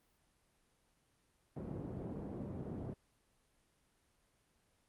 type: band-pass noise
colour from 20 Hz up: pink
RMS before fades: -44 dBFS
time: 1.56-2.94 s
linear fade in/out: 5 ms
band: 100 to 430 Hz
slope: 12 dB/octave
effects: pink hiss -75 dBFS RMS until 4.88 s + Opus 32 kbps